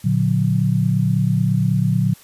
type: chord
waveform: sine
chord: Bb augmented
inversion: none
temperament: just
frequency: 116.54 / 145.68 / 182.1 Hz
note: Bb2 / D3 / F#3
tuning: 0 / -14 / -27 cents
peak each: -19 dBFS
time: 0.04-2.14 s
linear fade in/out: 10 ms
effects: white hiss -47 dBFS RMS until 2.23 s + resampled to 32000 Hz